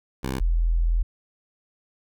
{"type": "tone pair in turn", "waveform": ["10% pulse", "sine"], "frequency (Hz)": [65.5, 41.74], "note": ["C2", "E1"], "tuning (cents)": [2, 22], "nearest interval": "minor sixth", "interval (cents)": 780, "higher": "first", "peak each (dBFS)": -18, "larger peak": "neither", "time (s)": [[0.23, 0.4], [0.4, 1.03]], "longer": "second", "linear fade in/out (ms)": 10, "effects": []}